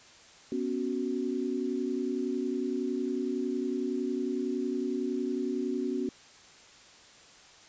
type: chord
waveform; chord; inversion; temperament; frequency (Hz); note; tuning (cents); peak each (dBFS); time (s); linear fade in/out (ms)
sine; B suspended second; none; just; 246.9 / 277.8 / 370.4; B3 / C#4 / F#4; 0 / +4 / +2; -33; 0.52-6.09; 2
effects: white hiss -54 dBFS RMS until 7.68 s + resampled to 16000 Hz